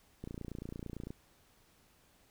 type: click train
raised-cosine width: 3 ms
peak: -29 dBFS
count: 26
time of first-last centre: 0.24-1.105 s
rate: 28.9 Hz
effects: pink hiss -67 dBFS RMS until 2.3 s